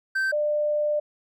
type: tone pair in turn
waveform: triangle / sine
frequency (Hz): 1554 / 596.7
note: G6 / D5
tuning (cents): -16 / +27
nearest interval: octave + perfect fourth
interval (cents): 1657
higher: first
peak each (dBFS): -20 / -21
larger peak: first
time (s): 0.15-0.32 / 0.32-1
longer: second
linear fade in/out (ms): 10
effects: none